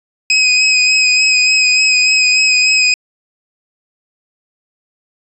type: tone with vibrato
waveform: 25% pulse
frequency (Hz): 2523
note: D#7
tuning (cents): +23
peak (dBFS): -5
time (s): 0.3-2.94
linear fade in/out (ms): 2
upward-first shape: sine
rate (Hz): 3.4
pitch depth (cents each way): 22
effects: resampled to 24000 Hz